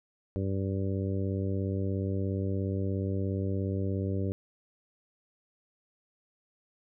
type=harmonic tone; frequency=97 Hz; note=G2; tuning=18 cents flat; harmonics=1 / 2 / 3 / 4 / 5 / 6; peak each=-30 / -35 / -37 / -38 / -40 / -44 dBFS; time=0.36-4.32 s; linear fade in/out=0 ms; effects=none